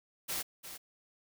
white noise with echo, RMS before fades -36 dBFS, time 0.28-0.43 s, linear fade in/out 20 ms, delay 350 ms, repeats 1, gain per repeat -10 dB, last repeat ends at 0.78 s, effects none

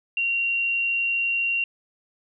sine tone, 2756 Hz, F7, 24 cents flat, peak -21 dBFS, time 0.17-1.64 s, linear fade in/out 2 ms, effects none

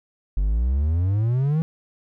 triangle exponential sweep, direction up, 46.25 to 164.81 Hz, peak -16 dBFS, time 0.37-1.62 s, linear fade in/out 0 ms, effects none

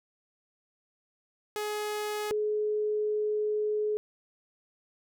sawtooth / sine tone pair in turn, 420.8 / 423.7 Hz, G#4 / G#4, +23 / +35 cents, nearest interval unison, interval 12 cents, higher second, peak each -27 / -26 dBFS, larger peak second, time 1.56-2.31 / 2.31-3.97 s, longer second, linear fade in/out 0 ms, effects none

